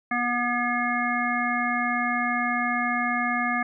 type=harmonic tone with a mistuned harmonic; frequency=242.8 Hz; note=B3; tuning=29 cents flat; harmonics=1 / 3 / 5 / 7 / 9; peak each=-29 / -29 / -29 / -29 / -29 dBFS; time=0.11-3.63 s; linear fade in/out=5 ms; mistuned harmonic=9; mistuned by=-29 cents; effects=none